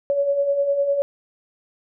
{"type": "beating tone pair", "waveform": "sine", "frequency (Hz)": [554.4, 564.3], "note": ["C#5", "C#5"], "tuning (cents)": [0, 31], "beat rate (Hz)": 9.9, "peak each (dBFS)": [-27, -18], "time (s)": [0.1, 1.02], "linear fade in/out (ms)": 0, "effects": []}